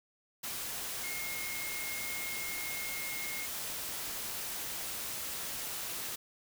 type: tone in noise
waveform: sine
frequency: 2148 Hz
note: C7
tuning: 45 cents sharp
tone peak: -40 dBFS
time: 1.03-3.46 s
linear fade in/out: 10 ms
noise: white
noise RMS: -39 dBFS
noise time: 0.43-6.16 s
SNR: -4 dB
effects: none